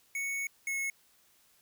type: tone pair in turn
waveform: square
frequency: 2217 / 2185 Hz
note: C#7 / C#7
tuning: 0 / -26 cents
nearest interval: unison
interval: 26 cents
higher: first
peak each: -33 / -32 dBFS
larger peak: second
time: 0.15-0.47 / 0.67-0.9 s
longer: first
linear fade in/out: 2 ms
effects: white hiss -66 dBFS RMS until 1.61 s